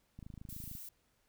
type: click train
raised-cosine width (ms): 5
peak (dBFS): -36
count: 16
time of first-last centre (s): 0.19-0.752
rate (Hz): 26.7
type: noise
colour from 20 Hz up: violet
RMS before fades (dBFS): -48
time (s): 0.49-0.89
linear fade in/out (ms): 5
effects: pink hiss -75 dBFS RMS until 1.28 s